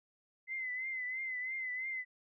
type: tone with vibrato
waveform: sine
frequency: 2045 Hz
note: C7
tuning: 40 cents flat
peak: -36 dBFS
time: 0.47-2.05 s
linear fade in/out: 50 ms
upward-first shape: triangle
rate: 3 Hz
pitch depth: 64 cents each way
effects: none